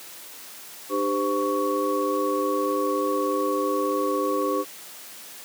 sine tone cluster, 300.4 / 397.1 / 513 / 1117 Hz, D4 / G4 / C5 / C#6, +39 / +22 / -34 / +13 cents, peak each -27 dBFS, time 0.89-4.65 s, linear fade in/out 50 ms, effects white hiss -42 dBFS RMS until 5.44 s + high-pass 200 Hz 12 dB/octave

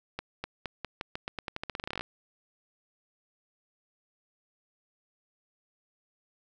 accelerating click train, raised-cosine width 0.3 ms, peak -18 dBFS, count 22, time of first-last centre 0.19-2.01 s, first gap 250 ms, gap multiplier 0.87, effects none

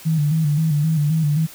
sine tone with vibrato, 153.5 Hz, D#3, 23 cents flat, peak -15 dBFS, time 0.05-1.47 s, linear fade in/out 20 ms, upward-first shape square, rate 3.8 Hz, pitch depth 73 cents each way, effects white hiss -41 dBFS RMS until 1.54 s

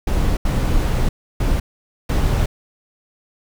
brown noise bursts at uneven times, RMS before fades -17 dBFS, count 4, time 0.07-0.37 / 0.45-1.09 / 1.4-1.6 / 2.09-2.46 s, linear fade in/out 5 ms, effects none

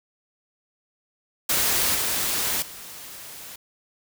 white noise with level steps, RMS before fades -22 / -25 / -40 dBFS, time 1.49-3.56 s, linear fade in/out 5 ms, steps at 1.95 / 2.62 s, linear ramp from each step 2 ms, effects none

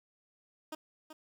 15% pulse tone with echo, 311.1 Hz, D#4, in tune, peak -32 dBFS, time 0.72-0.75 s, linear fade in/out 5 ms, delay 380 ms, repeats 1, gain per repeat -9 dB, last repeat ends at 1.13 s, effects none

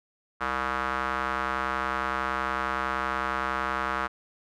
square tone with band-pass filter, 65.4 Hz, C2, in tune, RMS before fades -29 dBFS, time 0.4-4.08 s, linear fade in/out 20 ms, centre 1300 Hz, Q 2.8, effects none

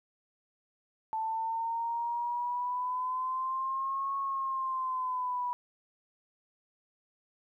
sine exponential two-way sweep, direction up then down, 880 to 1100 to 976 Hz, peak -30 dBFS, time 1.13-5.53 s, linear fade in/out 0 ms, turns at 4.17 s, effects 12-bit

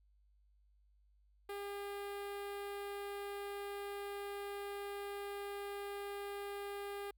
sawtooth tone with notch filter, 403.2 Hz, G4, 49 cents sharp, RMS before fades -44 dBFS, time 1.49-7.11 s, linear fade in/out 5 ms, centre 6100 Hz, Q 0.99, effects added 50 Hz sine -67 dBFS peak until 7.17 s

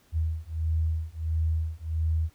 sine beating tone pair, 79.4 / 80.9 Hz, D#2 / E2, +36 / -32 cents, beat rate 1.5 Hz, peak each -28 dBFS, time 0.12-2.3 s, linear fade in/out 50 ms, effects pink hiss -63 dBFS RMS until 2.34 s

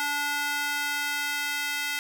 square tone with high-pass filter sweep, 290.1 Hz, D4, 21 cents flat, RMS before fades -29 dBFS, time 0-1.99 s, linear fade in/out 0 ms, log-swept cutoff 1200 to 1900 Hz, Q 1.5, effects none

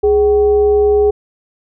sine tone with frequency modulation, 415.3 Hz, G#4, in tune, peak -8 dBFS, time 0.03-1.11 s, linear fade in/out 10 ms, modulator 350 Hz, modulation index 0.37, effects none

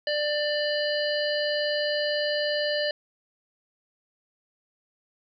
harmonic tone, 593 Hz, D5, 17 cents sharp, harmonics 1 / 3 / 5 / 7 / 8, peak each -26 / -31 / -33 / -34 / -35 dBFS, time 0.07-2.91 s, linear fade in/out 2 ms, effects none

